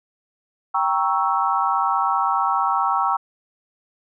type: chord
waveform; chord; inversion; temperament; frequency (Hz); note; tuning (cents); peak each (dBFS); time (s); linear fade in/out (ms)
sine; G diminished seventh; none; equal with one note detuned; 784 / 939.4 / 1108.7 / 1318.5; G5 / Bb5 / Db6 / Fb6; 0 / +13 / 0 / 0; -23; 0.74-3.17; 10
effects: none